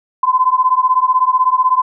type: beating tone pair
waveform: sine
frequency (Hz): 1014 / 1030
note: B5 / C6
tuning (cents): +45 / -28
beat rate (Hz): 16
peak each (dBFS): -13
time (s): 0.23-1.82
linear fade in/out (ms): 5
effects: none